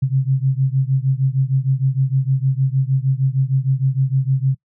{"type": "beating tone pair", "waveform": "sine", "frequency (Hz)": [130.81, 137.31], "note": ["C3", "C#3"], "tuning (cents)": [0, -16], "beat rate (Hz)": 6.5, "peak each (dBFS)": [-17, -18], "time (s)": [0.02, 4.55], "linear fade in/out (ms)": 10, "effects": ["noise-tail reverb RT60 0.1 s tail -23 dB re dry"]}